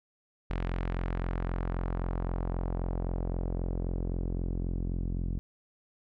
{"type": "tone with low-pass filter sweep", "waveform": "sawtooth", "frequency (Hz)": 43.8, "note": "F1", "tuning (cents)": 6, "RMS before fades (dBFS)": -32, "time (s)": [0.5, 5.39], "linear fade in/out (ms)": 0, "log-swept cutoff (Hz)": [2600, 230], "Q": 1.1, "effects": []}